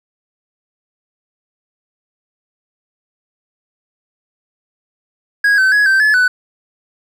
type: tone with pitch steps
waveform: triangle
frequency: 1650 / 1533 / 1674 / 1558 / 1718 / 1494 Hz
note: G#6 / G6 / G#6 / G6 / A6 / F#6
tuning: -12 / -39 / +13 / -11 / -42 / +16 cents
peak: -7 dBFS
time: 5.44-6.28 s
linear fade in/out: 5 ms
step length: 140 ms
effects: none